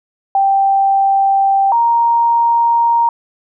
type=tone pair in turn; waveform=sine; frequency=784 / 934.2 Hz; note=G5 / A#5; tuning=0 / +3 cents; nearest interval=minor third; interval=303 cents; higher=second; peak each=-9 dBFS; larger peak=neither; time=0.35-1.72 / 1.72-3.09 s; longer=neither; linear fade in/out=2 ms; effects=none